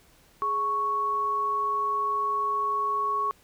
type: tone pair together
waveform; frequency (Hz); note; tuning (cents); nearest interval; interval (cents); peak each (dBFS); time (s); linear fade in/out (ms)
sine; 417.2 / 1108.7; G#4 / C#6; +8 / 0; octave + perfect fourth; 1692; -36 / -24; 0.42-3.31; 0
effects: pink hiss -59 dBFS RMS until 3.43 s